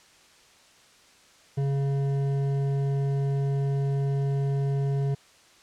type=tone with hard clipping; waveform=sine; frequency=138.59 Hz; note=C#3; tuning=in tune; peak=-25 dBFS; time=1.57-5.15 s; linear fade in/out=10 ms; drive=9 dB; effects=white hiss -56 dBFS RMS until 5.62 s + low-pass 7000 Hz 12 dB/octave